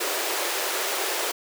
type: high-pass noise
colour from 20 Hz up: pink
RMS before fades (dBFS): -27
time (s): 0-1.32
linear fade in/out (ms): 10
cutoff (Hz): 350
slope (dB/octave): 48
effects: none

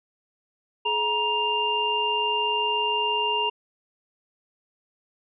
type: tone cluster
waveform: sine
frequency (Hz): 424.4 / 947 / 2797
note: G#4 / A#5 / F7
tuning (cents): +38 / +27 / +2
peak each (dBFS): -30 / -25 / -25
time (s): 0.85-3.5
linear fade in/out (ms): 10
effects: none

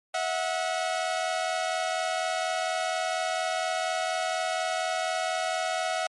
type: tone pair together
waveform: sawtooth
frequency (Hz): 648 / 732.2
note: E5 / F#5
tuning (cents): -30 / -18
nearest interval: major second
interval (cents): 212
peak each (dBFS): -26 / -25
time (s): 0.14-6.07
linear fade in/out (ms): 5
effects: low-pass 9000 Hz 12 dB/octave + MP3 48 kbps

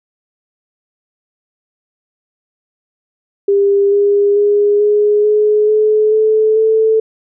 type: tone with pitch steps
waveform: sine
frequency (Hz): 400 / 405.6 / 411.2 / 417 / 422.8 / 428.7 / 434.7 / 440.8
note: G4 / G#4 / G#4 / G#4 / G#4 / A4 / A4 / A4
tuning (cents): +35 / -41 / -17 / +7 / +31 / -45 / -21 / +3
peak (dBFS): -8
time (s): 3.48-7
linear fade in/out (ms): 5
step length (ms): 440
effects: none

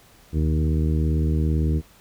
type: harmonic tone with a mistuned harmonic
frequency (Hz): 77.78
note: D#2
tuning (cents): 0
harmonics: 1 / 2 / 3 / 4 / 5 / 6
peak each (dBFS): -20 / -24 / -30 / -30 / -35 / -38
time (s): 0.32-1.82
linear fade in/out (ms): 50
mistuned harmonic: 1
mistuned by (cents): -39
effects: pink hiss -53 dBFS RMS until 2 s

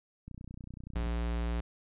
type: click train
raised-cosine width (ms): 5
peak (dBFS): -32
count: 25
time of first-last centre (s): 0.28-1.067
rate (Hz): 30.5
type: tone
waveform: square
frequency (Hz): 58.27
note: A#1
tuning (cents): 0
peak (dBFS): -31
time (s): 0.95-1.61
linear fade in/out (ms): 10
effects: resampled to 8000 Hz

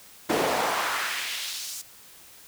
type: noise with high-pass filter sweep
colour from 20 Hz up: brown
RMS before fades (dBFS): -28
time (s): 0.29-1.82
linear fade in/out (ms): 10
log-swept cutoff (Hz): 370 to 7000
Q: 1.4
effects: white hiss -50 dBFS RMS until 2.47 s

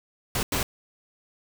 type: noise bursts at uneven times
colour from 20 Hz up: pink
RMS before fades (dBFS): -26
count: 2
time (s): 0.35-0.43 / 0.52-0.63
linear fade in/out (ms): 2
effects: none

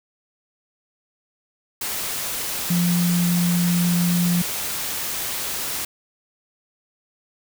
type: tone in noise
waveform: sine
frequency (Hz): 174.61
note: F3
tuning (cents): 0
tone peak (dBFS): -17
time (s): 2.7-4.42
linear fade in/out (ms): 5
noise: white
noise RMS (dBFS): -27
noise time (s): 1.81-5.85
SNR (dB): +7
effects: none

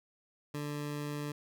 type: tone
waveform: 20% pulse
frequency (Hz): 146.9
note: D3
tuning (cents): +1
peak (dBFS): -31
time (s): 0.54-1.32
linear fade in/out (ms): 5
effects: none

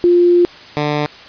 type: tone pair in turn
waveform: sine / 10% pulse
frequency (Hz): 350.4 / 148.44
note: F4 / D3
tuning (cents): +6 / +19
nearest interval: octave + minor third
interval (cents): 1487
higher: first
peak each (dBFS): -7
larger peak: neither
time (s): 0.04-0.45 / 0.77-1.06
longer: first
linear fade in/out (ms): 0
effects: white hiss -37 dBFS RMS until 1.28 s + resampled to 11025 Hz

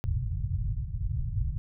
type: low-pass noise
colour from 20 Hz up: white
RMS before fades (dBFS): -30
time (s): 0.04-1.58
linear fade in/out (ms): 0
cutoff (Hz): 130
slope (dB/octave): 48
effects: none

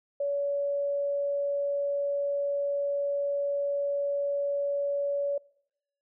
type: tone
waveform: sine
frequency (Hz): 567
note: C#5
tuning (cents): +39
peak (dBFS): -26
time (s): 0.2-5.38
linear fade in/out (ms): 5
effects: noise-tail reverb RT60 0.8 s tail -25 dB re dry

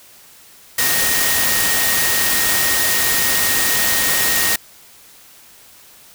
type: tone in noise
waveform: sine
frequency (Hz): 1864.7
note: A#6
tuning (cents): 0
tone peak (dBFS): -22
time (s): 0.78-4.56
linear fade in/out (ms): 5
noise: white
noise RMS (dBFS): -17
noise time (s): 0.78-4.56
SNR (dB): -8
effects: white hiss -45 dBFS RMS until 6.14 s

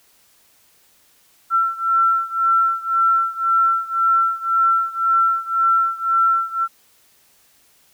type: beating tone pair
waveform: sine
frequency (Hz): 1347 / 1348.9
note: E6 / E6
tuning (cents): +37 / +39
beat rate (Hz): 1.9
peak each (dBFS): -17 / -19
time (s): 1.5-6.68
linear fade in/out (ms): 50
effects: white hiss -56 dBFS RMS until 7.93 s

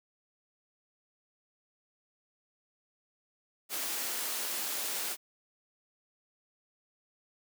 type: high-pass noise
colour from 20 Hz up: white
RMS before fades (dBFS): -35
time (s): 3.69-5.17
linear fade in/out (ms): 50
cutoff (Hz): 230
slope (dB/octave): 24
effects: none

